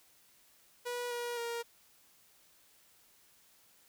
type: tone with pitch steps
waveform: sawtooth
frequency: 486.4 / 479.6 / 468.9 Hz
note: B4 / A#4 / A#4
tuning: -26 / +49 / +10 cents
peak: -32 dBFS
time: 0.85-1.63 s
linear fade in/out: 20 ms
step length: 260 ms
effects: white hiss -65 dBFS RMS until 3.88 s